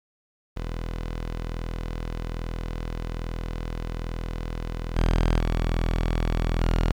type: tone with level steps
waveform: sawtooth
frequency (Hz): 41.2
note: E1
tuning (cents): 0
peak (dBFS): -25 / -15 / -18 / -16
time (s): 0.56-6.92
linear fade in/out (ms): 10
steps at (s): 4.96 / 5.39 / 6.6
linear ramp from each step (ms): 10
effects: low-pass 5000 Hz 12 dB/octave + 8-bit